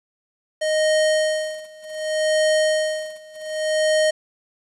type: tone with tremolo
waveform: square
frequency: 621 Hz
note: D#5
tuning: 3 cents flat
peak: -16 dBFS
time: 0.61-4.11 s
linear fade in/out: 10 ms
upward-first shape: sine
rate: 0.66 Hz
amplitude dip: 95%
effects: resampled to 24000 Hz + 8-bit